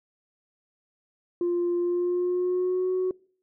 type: tone with pitch glide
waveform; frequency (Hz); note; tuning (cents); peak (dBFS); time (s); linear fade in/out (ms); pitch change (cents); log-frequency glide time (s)
sine; 349.2 to 370; F4 to F#4; 0 to 0; -21; 1.41-3.11; 2; +100; 1.78-2.92
effects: noise-tail reverb RT60 0.5 s tail -25 dB re dry + tanh soft clip ceiling -20 dBFS